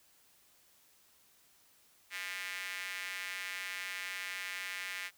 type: tone with high-pass filter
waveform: square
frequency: 94 Hz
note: F#2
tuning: 28 cents sharp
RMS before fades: -41 dBFS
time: 2.1-5.11 s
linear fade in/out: 50 ms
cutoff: 2000 Hz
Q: 3
effects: white hiss -66 dBFS RMS until 5.17 s